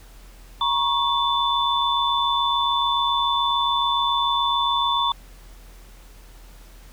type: tone cluster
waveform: sine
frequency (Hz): 950 / 1097 / 3511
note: A#5 / C#6 / A7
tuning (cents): +33 / -18 / -4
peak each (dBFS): -23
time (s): 0.61-5.12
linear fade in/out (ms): 2
effects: added 42 Hz sine -43 dBFS peak until 6.92 s + pink hiss -51 dBFS RMS until 6.92 s